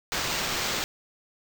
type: noise with sample-and-hold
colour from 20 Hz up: violet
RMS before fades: -29 dBFS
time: 0.12-0.84 s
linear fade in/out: 0 ms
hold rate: 11025 Hz
effects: none